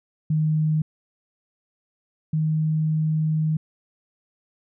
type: tone pair in turn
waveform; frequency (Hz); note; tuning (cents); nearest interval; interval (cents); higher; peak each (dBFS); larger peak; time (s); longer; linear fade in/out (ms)
sine; 155.2 / 156.28; D#3 / D#3; -4 / +8; unison; 12; second; -18 / -19; first; 0.3-0.82 / 2.33-3.57; second; 5
effects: none